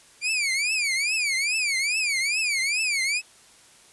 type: tone with vibrato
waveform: sawtooth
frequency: 2337 Hz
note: D7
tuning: 9 cents flat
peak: -19 dBFS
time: 0.21-3.22 s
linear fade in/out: 50 ms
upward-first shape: triangle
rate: 2.4 Hz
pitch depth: 230 cents each way
effects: white hiss -53 dBFS RMS until 3.92 s + resampled to 24000 Hz